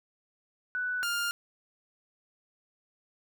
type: tone pair in turn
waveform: sine / sawtooth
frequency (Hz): 1488 / 1404.5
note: F#6 / F6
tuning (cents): +9 / +9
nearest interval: minor second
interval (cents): 100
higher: first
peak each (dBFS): -29 / -25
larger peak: second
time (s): 0.75-1.03 / 1.03-1.31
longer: neither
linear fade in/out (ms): 0
effects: none